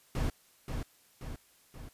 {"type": "noise with echo", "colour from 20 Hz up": "brown", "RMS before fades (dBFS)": -31, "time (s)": [0.15, 0.3], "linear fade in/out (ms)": 2, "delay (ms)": 530, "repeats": 3, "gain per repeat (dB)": -5, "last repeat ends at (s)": 1.89, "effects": ["white hiss -64 dBFS RMS until 1.93 s", "resampled to 32000 Hz"]}